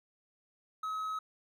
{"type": "tone", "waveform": "triangle", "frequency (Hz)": 1279, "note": "D#6", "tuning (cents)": 47, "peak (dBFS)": -32, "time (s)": [0.83, 1.19], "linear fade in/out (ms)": 5, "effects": []}